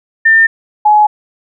sine tone pair in turn, 1801 / 843.8 Hz, A6 / G#5, +40 / +27 cents, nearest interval octave + minor second, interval 1313 cents, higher first, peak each -4 dBFS, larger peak neither, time 0.25-0.47 / 0.85-1.07 s, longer neither, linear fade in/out 10 ms, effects none

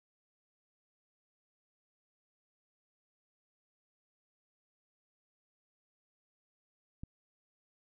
click, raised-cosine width 5 ms, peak -30 dBFS, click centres 7.035 s, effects none

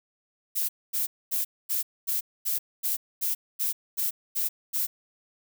violet noise bursts, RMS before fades -27 dBFS, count 12, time 0.55-4.87 s, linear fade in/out 20 ms, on 140 ms, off 240 ms, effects none

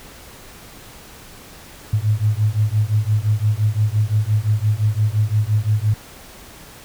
sine beating tone pair, 103.83 / 109.63 Hz, G#2 / A2, 0 / -6 cents, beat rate 5.8 Hz, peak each -18 dBFS, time 1.93-5.94 s, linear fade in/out 5 ms, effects pink hiss -41 dBFS RMS until 6.84 s

